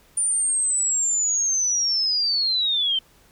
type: linear sweep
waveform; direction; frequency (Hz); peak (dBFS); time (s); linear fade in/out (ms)
sine; down; 9280 to 3074; -19; 0.17-2.99; 5
effects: pink hiss -56 dBFS RMS until 3.31 s